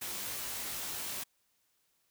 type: noise with comb filter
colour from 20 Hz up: white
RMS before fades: -39 dBFS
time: 0.01-1.24 s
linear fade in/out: 10 ms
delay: 19 ms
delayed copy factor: +0.6
effects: white hiss -75 dBFS RMS until 2.1 s